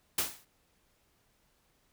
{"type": "noise with exponential decay", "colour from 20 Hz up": "white", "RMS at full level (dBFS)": -26, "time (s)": [0.18, 0.45], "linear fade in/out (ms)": 5, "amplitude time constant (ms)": 57, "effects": ["pink hiss -71 dBFS RMS until 1.92 s"]}